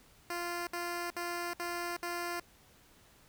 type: tone bursts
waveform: 10% pulse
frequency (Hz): 347.4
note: F4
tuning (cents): -9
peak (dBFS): -27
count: 5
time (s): 0.3-2.398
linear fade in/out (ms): 2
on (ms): 370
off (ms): 62
effects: pink hiss -62 dBFS RMS until 3.28 s